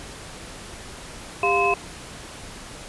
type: tone cluster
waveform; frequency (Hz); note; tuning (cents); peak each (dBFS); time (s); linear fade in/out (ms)
sine; 398.9 / 700 / 1030 / 2582; G4 / F5 / C6 / E7; +30 / +4 / -28 / -37; -23; 1.43-1.74; 2
effects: pink hiss -39 dBFS RMS until 2.88 s + resampled to 24000 Hz